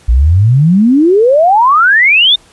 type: exponential sweep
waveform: sine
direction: up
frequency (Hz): 55 to 3700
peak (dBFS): -4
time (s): 0.08-2.36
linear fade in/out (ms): 10
effects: pink hiss -44 dBFS RMS until 2.52 s + resampled to 24000 Hz